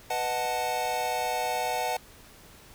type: chord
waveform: square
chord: B dominant seventh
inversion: none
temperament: equal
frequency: 493.9 / 622.3 / 740 / 880 Hz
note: B4 / D#5 / F#5 / A5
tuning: 0 / 0 / 0 / 0 cents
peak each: -36 / -36 / -31 / -33 dBFS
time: 0.1-1.97 s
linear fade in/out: 5 ms
effects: pink hiss -52 dBFS RMS until 2.74 s